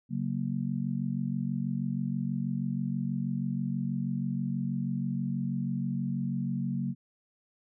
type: chord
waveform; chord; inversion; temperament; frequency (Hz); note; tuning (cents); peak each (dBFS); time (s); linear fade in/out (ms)
sine; F# major; second; just; 138.75 / 185 / 231.2; C#3 / F#3 / A#3; +2 / 0 / -14; -33; 0.09-6.95; 50
effects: none